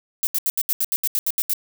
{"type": "noise bursts", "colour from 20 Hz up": "violet", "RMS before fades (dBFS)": -21, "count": 12, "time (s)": [0.23, 1.535], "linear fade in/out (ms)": 0, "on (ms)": 40, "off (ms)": 75, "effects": []}